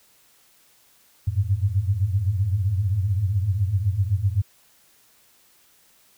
sine tone cluster, 91 / 99 / 106.7 Hz, F#2 / G2 / G#2, -28 / +18 / +47 cents, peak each -24 dBFS, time 1.27-4.42 s, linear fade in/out 10 ms, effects white hiss -58 dBFS RMS until 6.17 s

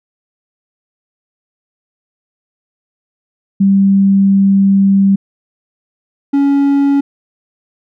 sine / triangle tone pair in turn, 196 / 280.1 Hz, G3 / C#4, 0 / +18 cents, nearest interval tritone, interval 618 cents, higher second, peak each -6 dBFS, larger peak neither, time 3.6-5.16 / 6.33-7.01 s, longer first, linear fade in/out 10 ms, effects none

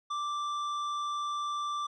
triangle tone with tanh clipping, 1174.7 Hz, D6, in tune, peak -33 dBFS, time 0.1-1.87 s, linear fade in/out 10 ms, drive 16 dB, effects low-pass 7000 Hz 12 dB/octave

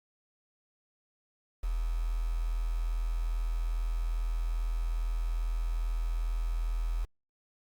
sine tone with quantisation, 41.2 Hz, E1, in tune, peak -28 dBFS, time 1.63-7.05 s, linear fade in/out 10 ms, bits 8, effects Opus 48 kbps

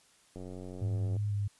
click train, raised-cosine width 2 ms, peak -31 dBFS, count 75, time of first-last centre 0.36-1.166 s, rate 91.8 Hz
sine tone with vibrato, 102.7 Hz, G#2, 19 cents flat, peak -29 dBFS, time 0.81-1.48 s, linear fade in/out 10 ms, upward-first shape square, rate 3 Hz, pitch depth 15 cents each way
effects white hiss -64 dBFS RMS until 1.59 s + resampled to 24000 Hz

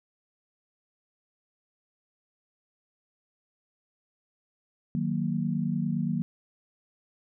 sine chord, D# minor, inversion none, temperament equal, 155.56 / 185 / 233.1 Hz, D#3 / F#3 / A#3, 0 / 0 / 0 cents, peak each -30 dBFS, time 4.95-6.22 s, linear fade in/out 0 ms, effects none

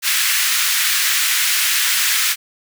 pink high-pass noise, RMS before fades -17 dBFS, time 0.02-2.36 s, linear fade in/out 50 ms, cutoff 1600 Hz, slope 24 dB/octave, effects none

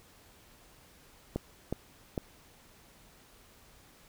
clicks, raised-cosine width 2 ms, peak -18 dBFS, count 3, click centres 1.36 / 1.726 / 2.178 s, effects pink hiss -59 dBFS RMS until 4.08 s

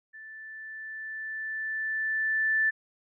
sine tone with level ramp, 1760 Hz, A6, in tune, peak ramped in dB -43 to -21 dBFS, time 0.13-2.71 s, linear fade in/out 20 ms, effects none

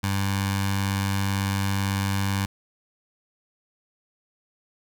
15% pulse tone with notch filter, 98 Hz, G2, in tune, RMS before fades -25 dBFS, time 0.03-2.46 s, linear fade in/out 10 ms, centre 380 Hz, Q 0.57, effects none

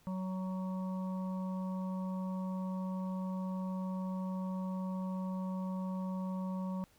harmonic tone, 186.7 Hz, F#3, 16 cents sharp, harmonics 1 / 3 / 5 / 6, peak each -35 / -47 / -48 / -52 dBFS, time 0.07-6.84 s, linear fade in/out 0 ms, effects pink hiss -67 dBFS RMS until 6.98 s

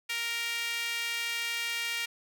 sawtooth tone with high-pass filter, 466.2 Hz, A#4, in tune, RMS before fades -33 dBFS, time 0.09-2.06 s, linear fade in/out 10 ms, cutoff 2300 Hz, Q 2.4, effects none

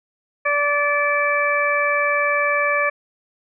harmonic tone, 580 Hz, D5, 22 cents flat, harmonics 1 / 2 / 3 / 4, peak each -22 / -22 / -22 / -22 dBFS, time 0.45-2.9 s, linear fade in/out 10 ms, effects none

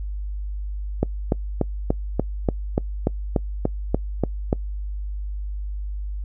click train, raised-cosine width 2 ms, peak -5 dBFS, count 13, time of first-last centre 1.03-4.529 s, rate 3.43 Hz, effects noise-tail reverb RT60 0.1 s tail -25 dB re dry + added 50 Hz sine -26 dBFS peak until 6.24 s

